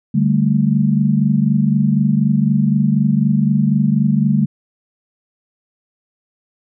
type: chord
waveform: sine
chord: D suspended fourth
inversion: none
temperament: equal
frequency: 146.83 / 196 / 220 Hz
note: D3 / G3 / A3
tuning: 0 / 0 / 0 cents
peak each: -16 dBFS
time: 0.14-4.46 s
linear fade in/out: 10 ms
effects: none